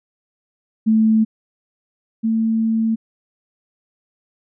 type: tone pair in turn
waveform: sine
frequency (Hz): 220 / 223.7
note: A3 / A3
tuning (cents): 0 / +29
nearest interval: unison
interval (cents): 29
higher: second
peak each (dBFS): -11 / -15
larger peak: first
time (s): 0.86-1.25 / 2.23-2.96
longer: second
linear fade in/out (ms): 20
effects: none